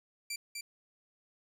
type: tone with echo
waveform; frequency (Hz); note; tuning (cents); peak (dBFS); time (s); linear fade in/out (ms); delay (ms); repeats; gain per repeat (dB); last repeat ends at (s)
15% pulse; 2349; D7; 0; -29; 0.3-0.36; 5; 250; 1; -3; 0.61
effects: none